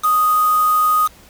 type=tone with quantisation; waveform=sine; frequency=1244.5 Hz; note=D#6; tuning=in tune; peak=-12 dBFS; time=0.03-1.08 s; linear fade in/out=20 ms; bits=4; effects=pink hiss -46 dBFS RMS until 1.29 s